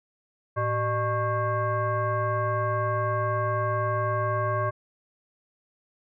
sine tone with frequency modulation, 605 Hz, D#5, 49 cents flat, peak -23 dBFS, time 0.56-4.71 s, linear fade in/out 20 ms, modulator 494 Hz, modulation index 1.5, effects none

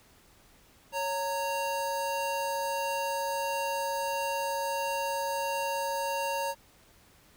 square tone pair together, 554.4 / 923.5 Hz, C#5 / A#5, 0 / -16 cents, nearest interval major sixth, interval 884 cents, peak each -34 / -32 dBFS, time 0.92-6.55 s, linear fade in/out 50 ms, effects pink hiss -60 dBFS RMS until 7.36 s

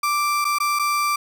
35% pulse tone with dropouts, 1174.7 Hz, D6, in tune, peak -17 dBFS, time 0.03-1.16 s, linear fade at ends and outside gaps 5 ms, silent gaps 0.445-0.45 / 0.586-0.601 / 0.79-0.794 s, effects none

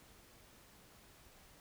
silence, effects pink hiss -62 dBFS RMS until 1.6 s

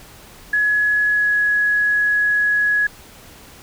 sine tone with pitch glide, 1689 to 1678.3 Hz, G#6 to G#6, +29 to +18 cents, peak -14 dBFS, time 0.53-2.87 s, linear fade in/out 5 ms, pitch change -11 cents, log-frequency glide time 1.09-1.29 s, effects pink hiss -43 dBFS RMS until 3.62 s

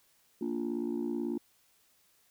sine chord, Bb major, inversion none, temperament just, 233.1 / 291.4 / 349.6 Hz, Bb3 / D4 / F4, 0 / -13 / +2 cents, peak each -34 dBFS, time 0.41-1.38 s, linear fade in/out 5 ms, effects tanh soft clip ceiling -26 dBFS + white hiss -68 dBFS RMS until 2.3 s

